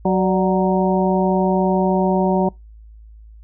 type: harmonic tone with a mistuned harmonic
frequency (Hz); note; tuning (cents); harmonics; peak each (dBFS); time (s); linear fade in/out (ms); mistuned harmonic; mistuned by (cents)
186.3; F#3; +12; 1 / 2 / 3 / 4 / 5; -17 / -20 / -22 / -23 / -24; 0.05-2.49; 5; 3; +72
effects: noise-tail reverb RT60 0.2 s tail -26 dB re dry + added 54 Hz sine -39 dBFS peak until 3.43 s

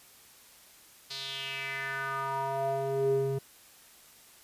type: tone with band-pass filter sweep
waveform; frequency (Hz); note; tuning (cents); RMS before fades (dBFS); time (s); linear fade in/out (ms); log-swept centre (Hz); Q
square; 136.1; C#3; -31; -32; 1.1-3.39; 10; 4400 to 290; 4.2
effects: white hiss -56 dBFS RMS until 4.43 s + resampled to 32000 Hz

